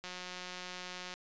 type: click train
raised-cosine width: 0.2 ms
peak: -26 dBFS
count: 200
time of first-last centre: 0.04-1.139 s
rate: 181 Hz
effects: resampled to 16000 Hz